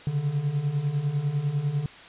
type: beating tone pair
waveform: triangle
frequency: 137.5 / 147.5 Hz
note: C#3 / D3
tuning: -14 / +8 cents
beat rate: 10 Hz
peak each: -28 / -23 dBFS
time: 0.07-1.86 s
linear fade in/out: 2 ms
effects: white hiss -46 dBFS RMS until 2.08 s + resampled to 8000 Hz